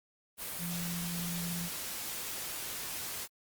sine tone in noise, 172.5 Hz, F3, 21 cents flat, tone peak -36 dBFS, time 0.58-1.7 s, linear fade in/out 50 ms, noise white, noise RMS -39 dBFS, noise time 0.37-3.28 s, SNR 0 dB, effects Opus 32 kbps

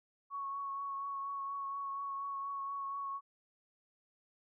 sine tone with vibrato, 1108.7 Hz, C#6, in tune, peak -37 dBFS, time 0.3-3.21 s, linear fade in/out 50 ms, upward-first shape triangle, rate 4.2 Hz, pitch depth 20 cents each way, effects none

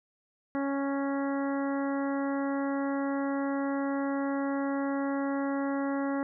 harmonic tone, 277.2 Hz, C#4, in tune, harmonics 1 / 2 / 3 / 4 / 5 / 6 / 7, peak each -29 / -35 / -39 / -41 / -43 / -45 / -46 dBFS, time 0.55-6.23 s, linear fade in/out 0 ms, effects none

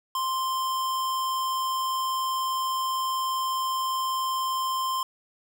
square tone, 1046.5 Hz, C6, in tune, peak -26 dBFS, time 0.15-5.03 s, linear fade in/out 2 ms, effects none

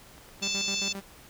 click train, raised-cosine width 0.5 ms, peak -37 dBFS, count 5, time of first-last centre 0.18-0.617 s, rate 9.15 Hz
sawtooth tone with tremolo, 196.7 Hz, G3, 6 cents sharp, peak -31 dBFS, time 0.41-1.01 s, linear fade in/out 20 ms, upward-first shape square, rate 7.4 Hz, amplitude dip 75%
harmonic tone, 880 Hz, A5, in tune, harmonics 3 / 4 / 5 / 6 / 7 / 8, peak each -33 / -34 / -35 / -36 / -36 / -37 dBFS, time 0.42-0.93 s, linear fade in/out 10 ms
effects pink hiss -52 dBFS RMS until 1.29 s

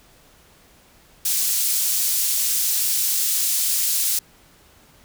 pink high-pass noise, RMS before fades -21 dBFS, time 1.25-4.19 s, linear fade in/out 5 ms, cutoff 6600 Hz, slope 12 dB/octave, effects pink hiss -53 dBFS RMS until 5.04 s

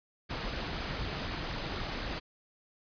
pink noise with flanger, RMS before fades -36 dBFS, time 0.29-2.2 s, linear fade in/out 20 ms, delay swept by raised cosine 0.47 to 6.47 ms, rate 4 Hz, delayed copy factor +0.5, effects resampled to 11025 Hz

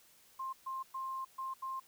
sine tone bursts at uneven times, 1057 Hz, C6, 17 cents sharp, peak -37 dBFS, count 5, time 0.39-0.53 / 0.66-0.83 / 0.94-1.25 / 1.38-1.54 / 1.62-1.8 s, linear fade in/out 10 ms, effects white hiss -64 dBFS RMS until 1.87 s

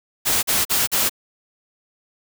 white noise bursts, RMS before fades -19 dBFS, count 4, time 0.25-1.096 s, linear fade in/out 20 ms, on 180 ms, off 42 ms, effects none

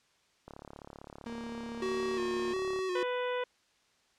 click train, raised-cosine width 1 ms, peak -32 dBFS, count 83, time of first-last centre 0.48-2.79 s, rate 35.5 Hz
35% pulse tone, 233.1 Hz, A#3, in tune, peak -37 dBFS, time 1.26-2.53 s, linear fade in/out 2 ms
square tone with vibrato, 369.1 Hz, F#4, 4 cents flat, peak -32 dBFS, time 1.82-3.03 s, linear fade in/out 2 ms, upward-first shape square, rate 1.4 Hz, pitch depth 35 cents each way
harmonic tone, 496.1 Hz, B4, 8 cents sharp, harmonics 1 / 2 / 3 / 4 / 5 / 6 / 7, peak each -32 / -38 / -42 / -44 / -46 / -48 / -49 dBFS, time 2.95-3.44 s, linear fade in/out 5 ms
effects white hiss -69 dBFS RMS until 4.18 s + low-pass 6000 Hz 12 dB/octave

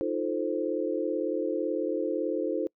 sine chord, F dominant seventh, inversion third, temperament equal, 311.1 / 349.2 / 440 / 523.3 Hz, Eb4 / F4 / A4 / C5, 0 / 0 / 0 / 0 cents, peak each -32 dBFS, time 0.01-2.67 s, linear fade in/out 0 ms, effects noise-tail reverb RT60 0.1 s tail -26 dB re dry

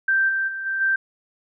sine tone with level steps, 1567 Hz, G6, 1 cent flat, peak -16 / -20 / -27 / -22 / -17 dBFS, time 0.08-0.96 s, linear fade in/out 5 ms, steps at 0.28 / 0.47 / 0.65 / 0.8 s, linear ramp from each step 20 ms, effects none

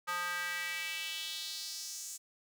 square tone with high-pass filter sweep, 176.6 Hz, F3, 20 cents sharp, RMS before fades -39 dBFS, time 0.07-2.18 s, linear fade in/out 20 ms, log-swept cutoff 1200 to 7300 Hz, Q 2.8, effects none

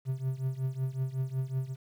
triangle tone with tremolo, 131.5 Hz, C3, 9 cents sharp, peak -24 dBFS, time 0.05-1.76 s, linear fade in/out 50 ms, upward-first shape triangle, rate 5.4 Hz, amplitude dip 90%, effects 10-bit

